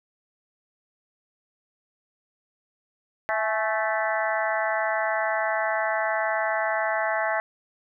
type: harmonic tone with a mistuned harmonic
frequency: 219.5 Hz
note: A3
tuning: 4 cents flat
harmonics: 3 / 4 / 5 / 6 / 7 / 8 / 9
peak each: -27 / -29 / -33 / -35 / -32 / -31 / -32 dBFS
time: 3.29-7.4 s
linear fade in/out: 0 ms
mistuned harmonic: 4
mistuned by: -53 cents
effects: none